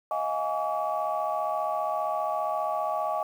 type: tone cluster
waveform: sine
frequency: 634 / 709 / 831 / 1140 Hz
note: D#5 / F5 / G#5 / C#6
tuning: +32 / +26 / +1 / +48 cents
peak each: -30 / -32 / -31 / -31 dBFS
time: 0.11-3.23 s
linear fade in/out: 2 ms
effects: tanh soft clip ceiling -17 dBFS + 9-bit